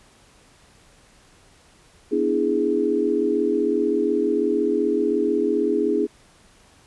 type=chord; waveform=sine; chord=E dominant seventh; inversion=second; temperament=equal; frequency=246.9 / 293.7 / 329.6 / 415.3 Hz; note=B3 / D4 / E4 / G#4; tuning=0 / 0 / 0 / 0 cents; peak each=-27 / -25 / -24 / -21 dBFS; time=2.11-6.07 s; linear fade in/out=20 ms; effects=pink hiss -54 dBFS RMS until 6.86 s + resampled to 24000 Hz